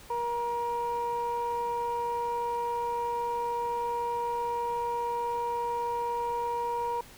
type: tone pair together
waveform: sine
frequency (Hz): 474.5 / 948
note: A#4 / A#5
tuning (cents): +31 / +29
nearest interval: octave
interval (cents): 1198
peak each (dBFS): -32 / -28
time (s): 0.1-7.01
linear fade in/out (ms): 5
effects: tanh soft clip ceiling -24 dBFS + pink hiss -51 dBFS RMS until 7.17 s